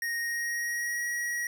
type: tone with pitch glide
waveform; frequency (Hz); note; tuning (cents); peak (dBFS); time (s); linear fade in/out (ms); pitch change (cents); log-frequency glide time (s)
square; 1864.7 to 1907.2; A#6 to A#6; 0 to +39; -30; 0.02-1.47; 2; +39; 0.19-1.06
effects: none